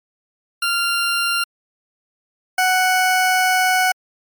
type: tone pair in turn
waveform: 20% pulse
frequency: 1389 / 741.6 Hz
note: F6 / F#5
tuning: -10 / +4 cents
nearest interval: major seventh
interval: 1086 cents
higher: first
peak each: -12 / -9 dBFS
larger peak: second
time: 0.62-1.44 / 2.58-3.92 s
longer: second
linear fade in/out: 5 ms
effects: MP3 96 kbps